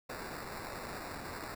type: noise with sample-and-hold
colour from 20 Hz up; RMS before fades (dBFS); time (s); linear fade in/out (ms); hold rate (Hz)
white; -43; 0.09-1.55; 10; 3150
effects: none